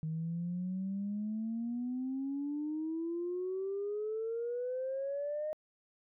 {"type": "exponential sweep", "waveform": "sine", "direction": "up", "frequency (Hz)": [156.1, 620], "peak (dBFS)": -33, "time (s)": [0.03, 5.53], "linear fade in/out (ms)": 0, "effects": ["tanh soft clip ceiling -29 dBFS"]}